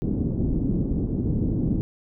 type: low-pass noise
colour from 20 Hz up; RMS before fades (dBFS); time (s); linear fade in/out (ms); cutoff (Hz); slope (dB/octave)
white; -24; 0.02-1.81; 0; 290; 24
effects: none